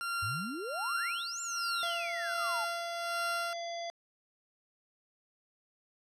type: tone with tremolo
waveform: 40% pulse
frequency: 1382 Hz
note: F6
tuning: 19 cents flat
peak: -31 dBFS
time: 0.01-3.53 s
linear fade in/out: 0 ms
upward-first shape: sine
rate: 1.3 Hz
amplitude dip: 70%
type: exponential two-way sweep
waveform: sine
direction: up then down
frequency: 90.5 to 7459 to 824 Hz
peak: -37 dBFS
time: 0.22-2.65 s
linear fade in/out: 10 ms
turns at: 1.41 s
type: harmonic tone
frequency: 682 Hz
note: F5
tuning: 41 cents flat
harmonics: 1 / 3 / 5 / 7 / 9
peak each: -37 / -47 / -47 / -49 / -53 dBFS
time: 1.83-3.9 s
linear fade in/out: 0 ms
effects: low-pass 12000 Hz 12 dB/octave